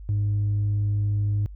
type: tone with tanh clipping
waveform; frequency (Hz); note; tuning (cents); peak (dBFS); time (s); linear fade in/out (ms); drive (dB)
triangle; 102.9; G#2; -16; -21; 0.09-1.46; 0; 6
effects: added 50 Hz sine -37 dBFS peak until 1.55 s